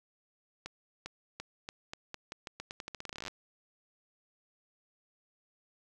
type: accelerating click train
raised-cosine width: 0.2 ms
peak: -23 dBFS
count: 26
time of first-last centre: 0.66-3.281 s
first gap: 400 ms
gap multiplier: 0.85
effects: none